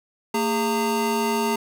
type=tone cluster; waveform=square; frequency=227.2 / 409.8 / 915 Hz; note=A#3 / G#4 / A#5; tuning=-44 / -23 / -32 cents; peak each=-26 dBFS; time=0.34-1.56 s; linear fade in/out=5 ms; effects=none